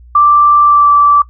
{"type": "tone with pitch glide", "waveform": "sine", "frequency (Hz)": [1174.7, 1162.5], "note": ["D6", "D6"], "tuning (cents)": [0, -18], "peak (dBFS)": -4, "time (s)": [0.15, 1.22], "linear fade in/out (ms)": 5, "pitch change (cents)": -18, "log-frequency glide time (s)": [0.63, 0.9], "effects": ["noise-tail reverb RT60 0.1 s tail -18 dB re dry", "added 60 Hz sine -35 dBFS peak until 1.29 s"]}